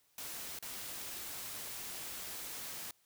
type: noise with dropouts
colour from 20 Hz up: white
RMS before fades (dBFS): -44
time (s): 0.18-2.91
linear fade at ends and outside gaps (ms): 2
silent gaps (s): 0.589-0.625
effects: white hiss -72 dBFS RMS until 3.05 s